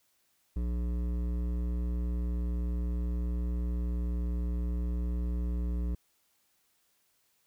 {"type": "tone with hard clipping", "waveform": "triangle", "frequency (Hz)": 59.7, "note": "A#1", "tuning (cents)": 42, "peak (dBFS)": -31, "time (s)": [0.56, 5.95], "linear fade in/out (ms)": 5, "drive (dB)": 16, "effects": ["white hiss -72 dBFS RMS until 7.46 s"]}